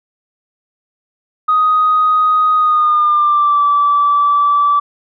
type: tone with pitch glide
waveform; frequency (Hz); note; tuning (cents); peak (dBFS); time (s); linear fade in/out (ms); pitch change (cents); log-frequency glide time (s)
sine; 1249 to 1158.6; D#6 to D6; +6 to -24; -8; 1.48-4.8; 10; -130; 2.55-3.63
effects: tanh soft clip ceiling -4 dBFS